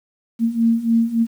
sine beating tone pair, 227.4 / 230.9 Hz, A#3 / A#3, -43 / -16 cents, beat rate 3.5 Hz, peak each -19 / -16 dBFS, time 0.39-1.27 s, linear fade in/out 50 ms, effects 8-bit

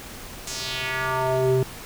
square tone with band-pass filter sweep, 130.2 Hz, C3, 8 cents flat, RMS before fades -24 dBFS, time 0.47-1.63 s, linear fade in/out 2 ms, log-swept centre 7200 to 280 Hz, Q 2.1, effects pink hiss -39 dBFS RMS until 1.85 s

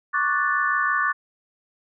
sine chord, D major seventh, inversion third, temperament equal, 1108.7 / 1174.7 / 1480 / 1760 Hz, C#6 / D6 / F#6 / A6, 0 / 0 / 0 / 0 cents, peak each -26 / -25 / -25 / -24 dBFS, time 0.13-1.13 s, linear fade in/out 20 ms, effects none

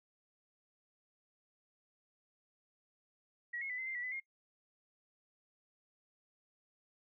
sine tone with pitch steps, 1917 / 2169 / 1996 / 2059 / 2091 / 1949 / 2008 / 2133 Hz, A#6 / C#7 / B6 / C7 / C7 / B6 / B6 / C7, +48 / -38 / +18 / -28 / -2 / -23 / +28 / +33 cents, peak -38 dBFS, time 3.53-4.202 s, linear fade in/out 10 ms, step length 84 ms, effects noise-tail reverb RT60 0.1 s tail -23 dB re dry

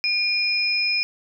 sine tone pair together, 2413 / 5113 Hz, D7 / D#8, +46 / +46 cents, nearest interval octave + minor second, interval 1300 cents, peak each -22 dBFS, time 0.04-1.03 s, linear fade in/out 0 ms, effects none

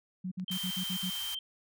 sine tone bursts, 184.2 Hz, F#3, 7 cents flat, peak -33 dBFS, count 7, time 0.24-1.102 s, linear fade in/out 10 ms, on 76 ms, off 55 ms
clicks, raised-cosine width 0.2 ms, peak -37 dBFS, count 2, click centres 0.398 / 0.5 s
sine tone, 3136 Hz, G7, in tune, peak -35 dBFS, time 0.48-1.39 s, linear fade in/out 2 ms
white band-stop noise, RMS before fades -41 dBFS, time 0.51-1.35 s, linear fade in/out 5 ms, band 100 to 800 Hz, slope 48 dB/octave
effects none

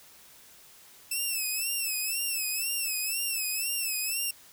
5% pulse tone with vibrato, 2637 Hz, E7, in tune, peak -20 dBFS, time 1.11-4.31 s, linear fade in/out 5 ms, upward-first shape sine, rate 2 Hz, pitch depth 100 cents each way, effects white hiss -54 dBFS RMS until 4.52 s

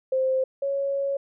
sine tone pair in turn, 523.3 / 554.4 Hz, C5 / C#5, 0 / 0 cents, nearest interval minor second, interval 100 cents, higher second, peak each -20 / -23 dBFS, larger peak first, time 0.12-0.44 / 0.62-1.17 s, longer second, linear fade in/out 5 ms, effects none

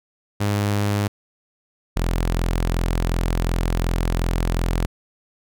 sawtooth tone pair in turn, 102.4 / 42.74 Hz, G#2 / F1, -24 / -37 cents, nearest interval octave + minor third, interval 1513 cents, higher first, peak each -15 dBFS, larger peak neither, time 0.4-1.08 / 1.96-4.86 s, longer second, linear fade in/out 10 ms, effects none

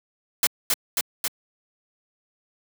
white noise with echo, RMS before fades -19 dBFS, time 0.43-0.47 s, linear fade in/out 2 ms, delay 270 ms, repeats 3, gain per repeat -2 dB, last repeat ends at 1.28 s, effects high-pass 200 Hz 12 dB/octave

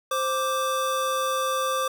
square tone pair together, 523.3 / 1174.8 Hz, C5 / D6, 0 / 0 cents, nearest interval octave + major second, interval 1400 cents, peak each -28 / -26 dBFS, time 0.11-1.88 s, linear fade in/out 5 ms, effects none

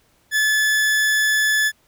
40% pulse tone, 1727 Hz, A6, 33 cents flat, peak -15 dBFS, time 0.31-1.72 s, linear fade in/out 50 ms, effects pink hiss -60 dBFS RMS until 1.87 s

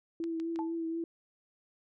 sine tone with vibrato, 329.6 Hz, E4, in tune, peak -32 dBFS, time 0.2-1.04 s, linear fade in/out 2 ms, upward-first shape triangle, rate 4.1 Hz, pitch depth 28 cents each way
click train, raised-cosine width 0.2 ms, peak -32 dBFS, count 3, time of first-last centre 0.24-0.559 s, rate 6.26 Hz
sine tone with exponential decay, 872 Hz, A5, 16 cents flat, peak -32 dBFS, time 0.59-0.75 s, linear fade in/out 0 ms, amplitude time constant 34 ms
effects none

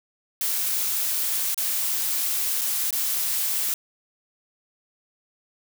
blue noise with dropouts, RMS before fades -25 dBFS, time 0.41-3.74 s, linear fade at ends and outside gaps 1 ms, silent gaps 1.545-1.577 / 2.612-2.616 / 2.907-2.927 s, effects none

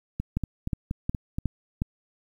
two click trains, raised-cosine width 5 ms, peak -13 / -16 dBFS, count 5 / 6, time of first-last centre 0.37-1.819 / 0.2-1.385 s, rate 2.76 / 4.22 Hz, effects 9-bit

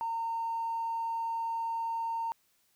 triangle tone with tanh clipping, 915 Hz, A#5, 32 cents flat, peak -30 dBFS, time 0.01-2.32 s, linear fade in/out 0 ms, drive 1 dB, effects white hiss -71 dBFS RMS until 2.75 s

